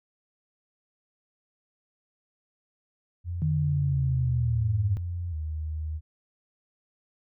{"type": "tone with vibrato", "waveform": "sine", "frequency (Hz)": 82.41, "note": "E2", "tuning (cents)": 0, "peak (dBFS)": -29, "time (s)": [3.24, 6.01], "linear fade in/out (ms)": 50, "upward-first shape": "square", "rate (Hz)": 0.72, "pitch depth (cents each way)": 100}
{"type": "linear sweep", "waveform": "sine", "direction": "down", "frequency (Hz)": [155.56, 100], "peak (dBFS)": -23, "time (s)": [3.42, 4.97], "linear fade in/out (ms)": 0}
{"effects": []}